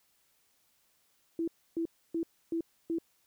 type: tone bursts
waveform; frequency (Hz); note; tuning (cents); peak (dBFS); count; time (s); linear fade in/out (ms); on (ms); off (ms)
sine; 331.4; E4; +9; -29; 5; 1.39-2.985; 2; 87; 290
effects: white hiss -71 dBFS RMS until 3.26 s